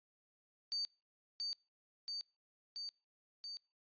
sine tone with echo, 4600 Hz, D8, 37 cents flat, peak -35 dBFS, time 0.72-0.85 s, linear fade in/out 0 ms, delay 680 ms, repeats 4, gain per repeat -2 dB, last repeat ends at 3.57 s, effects noise-tail reverb RT60 0.3 s tail -25 dB re dry + resampled to 11025 Hz

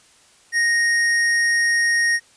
sine tone with hard clipping, 1864.7 Hz, A#6, in tune, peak -17 dBFS, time 0.52-2.2 s, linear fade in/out 50 ms, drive 17 dB, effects white hiss -53 dBFS RMS until 2.36 s + resampled to 22050 Hz

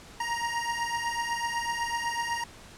25% pulse beating tone pair, 934 / 942 Hz, A#5 / A#5, +3 / +18 cents, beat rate 8 Hz, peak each -28 / -28 dBFS, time 0.2-2.44 s, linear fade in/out 5 ms, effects pink hiss -49 dBFS RMS until 2.77 s + low-pass 9000 Hz 12 dB/octave

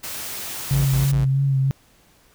white noise, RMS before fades -31 dBFS, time 0.03-1.12 s, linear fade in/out 10 ms
sine tone with vibrato, 136.1 Hz, C#3, 31 cents flat, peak -16 dBFS, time 0.71-1.71 s, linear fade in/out 0 ms, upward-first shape sine, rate 3.1 Hz, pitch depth 32 cents each way
square tone bursts, 55.6 Hz, A1, 19 cents sharp, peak -25 dBFS, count 3, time 0.72-1.256 s, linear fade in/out 20 ms, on 140 ms, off 58 ms
effects pink hiss -56 dBFS RMS until 2.34 s

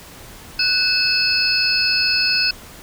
sine tone cluster, 1491 / 2605 / 4378 / 5070 Hz, F#6 / E7 / C#8 / D#8, +13 / -21 / -22 / +32 cents, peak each -25 / -21 / -20 / -19 dBFS, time 0.59-2.51 s, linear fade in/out 5 ms, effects pink hiss -40 dBFS RMS until 2.82 s

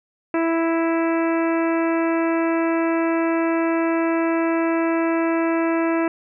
harmonic tone, 330 Hz, E4, 2 cents sharp, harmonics 1 / 2 / 3 / 4 / 5 / 6 / 7 / 8, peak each -19 / -25 / -29 / -31 / -33 / -35 / -36 / -37 dBFS, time 0.34-6.08 s, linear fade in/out 2 ms, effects none

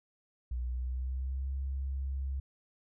sine tone with pitch glide, 61.1 to 67.4 Hz, B1 to C#2, -18 to -48 cents, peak -32 dBFS, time 0.51-2.4 s, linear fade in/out 5 ms, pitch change +170 cents, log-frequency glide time 0.62-1.52 s, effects none

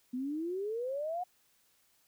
sine exponential sweep, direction up, 244.3 to 740 Hz, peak -33 dBFS, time 0.13-1.24 s, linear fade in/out 10 ms, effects white hiss -70 dBFS RMS until 2.07 s

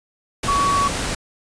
sine tone in noise, 1127 Hz, C#6, 28 cents sharp, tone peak -16 dBFS, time 0.48-0.88 s, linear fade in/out 5 ms, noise pink, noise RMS -24 dBFS, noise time 0.43-1.15 s, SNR +5 dB, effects resampled to 22050 Hz

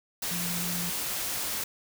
sine tone in noise, 174.61 Hz, F3, in tune, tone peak -34 dBFS, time 0.31-0.9 s, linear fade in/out 5 ms, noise white, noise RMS -32 dBFS, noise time 0.22-1.64 s, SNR -5 dB, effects none

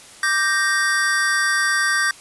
square chord, G minor, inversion second, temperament equal, 1174.7 / 1568 / 1864.7 Hz, D6 / G6 / Bb6, 0 / 0 / 0 cents, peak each -26 / -20 / -22 dBFS, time 0.23-2.11 s, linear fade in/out 2 ms, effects white hiss -43 dBFS RMS until 2.2 s + resampled to 24000 Hz

